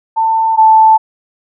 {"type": "tone pair in turn", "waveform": "sine", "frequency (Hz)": [893, 879.7], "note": ["A5", "A5"], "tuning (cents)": [25, -1], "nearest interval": "unison", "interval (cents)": 26, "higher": "first", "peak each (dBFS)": [-9, -3], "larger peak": "second", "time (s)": [[0.16, 0.57], [0.57, 0.98]], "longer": "neither", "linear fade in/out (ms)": 20, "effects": []}